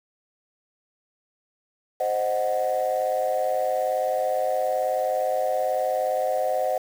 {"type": "chord", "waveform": "sine", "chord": "C diminished", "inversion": "none", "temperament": "equal", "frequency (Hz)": [523.3, 622.3, 740], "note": ["C5", "Eb5", "Gb5"], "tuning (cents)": [0, 0, 0], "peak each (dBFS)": -25, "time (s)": [2, 6.78], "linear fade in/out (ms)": 5, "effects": ["tanh soft clip ceiling -15 dBFS", "7-bit"]}